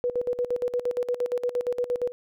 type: tone with tremolo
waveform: sine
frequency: 490 Hz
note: B4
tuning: 14 cents flat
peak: -22 dBFS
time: 0.04-2.12 s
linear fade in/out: 0 ms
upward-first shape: square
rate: 8.6 Hz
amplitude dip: 80%
effects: none